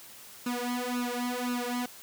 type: tone with flanger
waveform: sawtooth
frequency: 245.4 Hz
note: B3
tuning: 11 cents flat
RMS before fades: -32 dBFS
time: 0.46-1.86 s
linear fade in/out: 5 ms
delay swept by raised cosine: 0.74 to 3.14 ms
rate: 1.9 Hz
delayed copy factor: +1
effects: white hiss -49 dBFS RMS until 2.02 s + high-pass 60 Hz 12 dB/octave